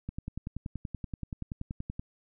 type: click train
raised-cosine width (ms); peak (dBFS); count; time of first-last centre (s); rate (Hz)
5; -23; 21; 0.09-1.995; 10.5
effects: none